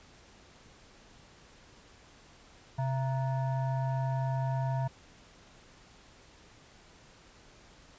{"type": "tone with frequency modulation", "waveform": "sine", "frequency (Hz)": 130.81, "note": "C3", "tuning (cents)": 0, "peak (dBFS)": -28, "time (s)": [2.78, 4.88], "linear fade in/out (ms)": 10, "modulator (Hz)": 803, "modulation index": 0.63, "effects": ["pink hiss -57 dBFS RMS until 7.98 s", "resampled to 16000 Hz"]}